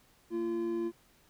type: tone pair together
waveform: triangle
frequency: 229 / 342.4 Hz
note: A#3 / F4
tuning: -31 / -34 cents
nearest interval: perfect fifth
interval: 697 cents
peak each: -37 / -29 dBFS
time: 0.3-0.92 s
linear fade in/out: 50 ms
effects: pink hiss -65 dBFS RMS until 1.29 s